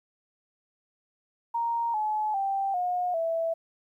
sine tone with pitch steps, 932.3 / 854.9 / 784 / 718.9 / 659.2 Hz, A#5 / G#5 / G5 / F5 / E5, 0 / +50 / 0 / +50 / 0 cents, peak -25 dBFS, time 1.54-3.54 s, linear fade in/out 10 ms, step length 400 ms, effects 11-bit

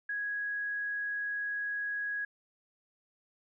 sine tone, 1661.2 Hz, G#6, in tune, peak -32 dBFS, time 0.09-2.25 s, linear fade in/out 5 ms, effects none

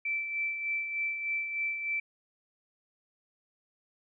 sine tone with tremolo, 2329 Hz, D7, 15 cents flat, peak -28 dBFS, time 0.05-2 s, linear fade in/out 5 ms, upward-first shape sine, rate 3.3 Hz, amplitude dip 50%, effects none

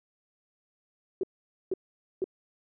sine tone bursts, 376.1 Hz, F#4, 28 cents sharp, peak -25 dBFS, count 3, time 1.21-2.242 s, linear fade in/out 2 ms, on 24 ms, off 480 ms, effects none

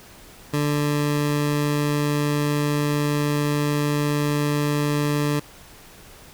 20% pulse tone, 146.83 Hz, D3, in tune, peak -15 dBFS, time 0.53-5.4 s, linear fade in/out 10 ms, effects pink hiss -46 dBFS RMS until 6.33 s

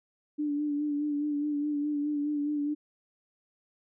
sine tone with vibrato, 293.7 Hz, D4, in tune, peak -27 dBFS, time 0.38-2.75 s, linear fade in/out 20 ms, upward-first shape sine, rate 4.8 Hz, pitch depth 33 cents each way, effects none

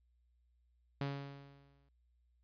sawtooth tone with exponential decay, 140 Hz, C#3, 18 cents sharp, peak -31 dBFS, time 1.01-1.89 s, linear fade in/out 2 ms, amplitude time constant 190 ms, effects added 60 Hz sine -70 dBFS peak until 2.43 s + resampled to 11025 Hz

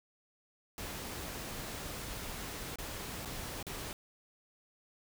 pink noise with dropouts, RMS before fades -42 dBFS, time 0.78-3.93 s, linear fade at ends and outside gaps 1 ms, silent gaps 2.758-2.785 / 3.25-3.256 / 3.628-3.667 s, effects none

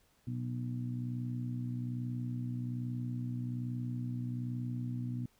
harmonic tone, 61.2 Hz, B1, 15 cents flat, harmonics 2 / 3 / 4 / 5, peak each -36 / -48 / -40 / -51 dBFS, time 0.27-5.26 s, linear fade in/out 5 ms, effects pink hiss -70 dBFS RMS until 5.39 s

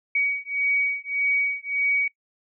sine beating tone pair, 2257 / 2258.7 Hz, C#7 / C#7, +31 / +32 cents, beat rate 1.7 Hz, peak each -25 dBFS, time 0.15-2.08 s, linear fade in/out 5 ms, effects noise-tail reverb RT60 0.1 s tail -19 dB re dry

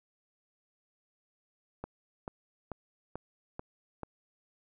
click train, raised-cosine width 1 ms, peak -24 dBFS, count 6, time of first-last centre 1.84-4.033 s, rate 2.28 Hz, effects none

